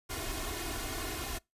pink noise with comb filter, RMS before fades -37 dBFS, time 0.09-1.39 s, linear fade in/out 20 ms, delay 2.8 ms, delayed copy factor +0.9, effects noise-tail reverb RT60 0.2 s tail -25 dB re dry + resampled to 32000 Hz

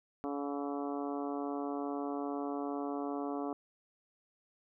harmonic tone with a mistuned harmonic, 142.4 Hz, C#3, 47 cents sharp, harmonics 2 / 3 / 4 / 5 / 6 / 7 / 8 / 9, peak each -37 / -41 / -46 / -42 / -48 / -50 / -47 / -53 dBFS, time 0.24-3.53 s, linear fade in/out 0 ms, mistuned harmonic 9, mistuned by +51 cents, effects none

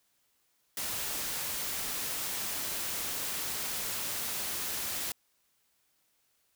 white noise, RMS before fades -35 dBFS, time 0.77-5.12 s, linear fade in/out 2 ms, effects white hiss -73 dBFS RMS until 6.55 s

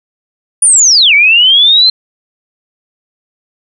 sine linear two-way sweep, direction down then up, 9710 to 2217 to 4163 Hz, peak -3 dBFS, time 0.62-1.9 s, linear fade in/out 5 ms, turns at 1.14 s, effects none

